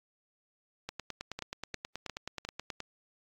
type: two click trains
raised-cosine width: 0.2 ms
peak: -21 / -20 dBFS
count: 5 / 18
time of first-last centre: 1.39-2.803 / 0.89-2.702 s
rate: 2.83 / 9.38 Hz
effects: AAC 48 kbps